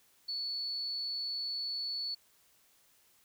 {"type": "tone", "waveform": "sine", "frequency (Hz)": 4435, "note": "C#8", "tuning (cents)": 0, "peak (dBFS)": -34, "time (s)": [0.28, 2.15], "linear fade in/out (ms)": 10, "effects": ["white hiss -67 dBFS RMS until 3.24 s"]}